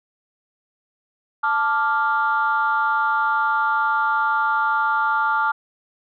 sine chord, D minor, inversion second, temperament equal, 880 / 1174.7 / 1396.9 Hz, A5 / D6 / F6, 0 / 0 / 0 cents, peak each -21 / -22 / -20 dBFS, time 1.43-5.52 s, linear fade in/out 10 ms, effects tanh soft clip ceiling -10 dBFS

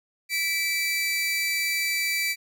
sawtooth tone pair together, 1968.9 / 2317 Hz, B6 / D7, -6 / -24 cents, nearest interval minor third, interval 282 cents, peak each -29 / -21 dBFS, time 0.29-2.36 s, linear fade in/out 50 ms, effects none

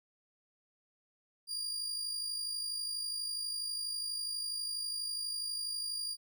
35% pulse tone with amplitude modulation, 4800 Hz, D8, 37 cents sharp, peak -32 dBFS, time 1.47-6.17 s, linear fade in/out 50 ms, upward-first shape sine, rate 52.2 Hz, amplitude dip 45%, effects none

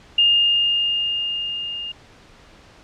sine tone with level ramp, 2825 Hz, F7, 19 cents sharp, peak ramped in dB -11 to -27 dBFS, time 0.18-1.92 s, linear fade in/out 5 ms, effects pink hiss -48 dBFS RMS until 2.83 s + low-pass 5000 Hz 12 dB/octave

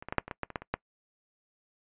clicks, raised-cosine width 0.5 ms, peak -27 / -23 / -17 / -8 / -25 / -20 / -16 / -26 / -16 / -26 / -13 dBFS, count 11, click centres 0.025 / 0.086 / 0.125 / 0.183 / 0.28 / 0.312 / 0.433 / 0.503 / 0.558 / 0.62 / 0.74 s, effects noise-tail reverb RT60 0.1 s tail -22 dB re dry + resampled to 8000 Hz

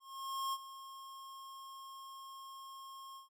square tone with ADSR envelope, 1077 Hz, C6, 50 cents sharp, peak -35 dBFS, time 0-3.29 s, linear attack 530 ms, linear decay 44 ms, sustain -14 dB, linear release 130 ms, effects none

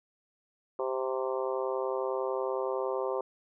harmonic tone with a mistuned harmonic, 130.81 Hz, C3, in tune, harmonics 3 / 4 / 5 / 6 / 7 / 8 / 9, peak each -33 / -33 / -39 / -43 / -40 / -40 / -44 dBFS, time 0.79-3.21 s, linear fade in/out 2 ms, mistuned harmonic 9, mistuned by -20 cents, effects none

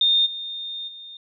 sine tone with level steps, 3646 Hz, A#7, 39 cents flat, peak -15 / -29 / -37 dBFS, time 0.01-1.17 s, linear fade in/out 2 ms, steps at 0.25 / 0.87 s, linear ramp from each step 20 ms, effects none

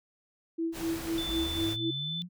sine tone with tremolo, 329.6 Hz, E4, in tune, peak -27 dBFS, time 0.58-1.91 s, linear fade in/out 10 ms, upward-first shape sine, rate 4 Hz, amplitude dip 85%
pink noise, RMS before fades -40 dBFS, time 0.72-1.77 s, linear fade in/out 50 ms
sine tone, 3520 Hz, A7, in tune, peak -33 dBFS, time 1.18-2.22 s, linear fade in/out 0 ms
sine linear sweep, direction up, 47.63 to 181.5 Hz, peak -36 dBFS, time 1.25-2.29 s, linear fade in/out 50 ms
effects none

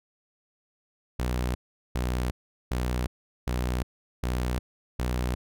sawtooth tone bursts, 61.7 Hz, B1, 1 cent flat, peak -22 dBFS, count 6, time 1.19-5.35 s, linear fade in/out 5 ms, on 360 ms, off 400 ms, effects none

